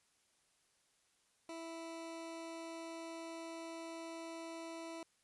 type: tone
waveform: 20% pulse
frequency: 329.6 Hz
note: E4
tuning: in tune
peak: -40 dBFS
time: 1.49-5.03 s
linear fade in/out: 2 ms
effects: white hiss -75 dBFS RMS until 5.23 s + resampled to 24000 Hz